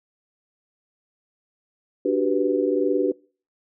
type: chord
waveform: sine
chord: G major seventh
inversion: second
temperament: equal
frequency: 293.7 / 370 / 392 / 493.9 Hz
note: D4 / F#4 / G4 / B4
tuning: 0 / 0 / 0 / 0 cents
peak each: -24 dBFS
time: 2.05-3.12 s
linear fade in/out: 5 ms
effects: noise-tail reverb RT60 0.4 s tail -24 dB re dry